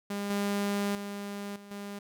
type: tone with level steps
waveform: sawtooth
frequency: 202.1 Hz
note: G#3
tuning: 47 cents flat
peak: -28 / -24 / -32 / -43 / -34 dBFS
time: 0.1-1.99 s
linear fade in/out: 5 ms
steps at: 0.3 / 0.95 / 1.56 / 1.71 s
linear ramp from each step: 2 ms
effects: none